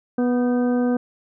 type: harmonic tone with a mistuned harmonic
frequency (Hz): 245.7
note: B3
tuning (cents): -9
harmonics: 1 / 2 / 3 / 4 / 5 / 6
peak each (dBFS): -18 / -24 / -32 / -42 / -39 / -38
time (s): 0.18-0.97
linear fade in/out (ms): 5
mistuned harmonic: 6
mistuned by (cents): +77
effects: none